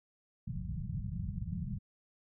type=low-pass noise; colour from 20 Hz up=white; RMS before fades=-38 dBFS; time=0.47-1.79 s; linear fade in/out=10 ms; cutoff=200 Hz; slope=96 dB/octave; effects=none